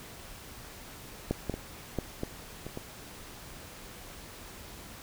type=clicks; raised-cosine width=2 ms; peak=-14 / -17 / -21 / -16 / -18 / -25 / -23 dBFS; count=7; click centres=1.31 / 1.497 / 1.54 / 1.987 / 2.234 / 2.666 / 2.774 s; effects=pink hiss -47 dBFS RMS until 5.02 s